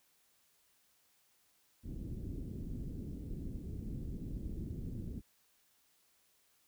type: low-pass noise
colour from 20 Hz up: pink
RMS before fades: -42 dBFS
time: 1.83-5.22 s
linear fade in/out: 50 ms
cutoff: 310 Hz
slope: 24 dB/octave
effects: white hiss -72 dBFS RMS until 6.67 s

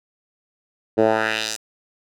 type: tone with band-pass filter sweep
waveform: 10% pulse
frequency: 110 Hz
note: A2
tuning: in tune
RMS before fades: -20 dBFS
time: 0.97-1.57 s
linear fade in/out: 20 ms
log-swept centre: 400 to 7600 Hz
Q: 1.7
effects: none

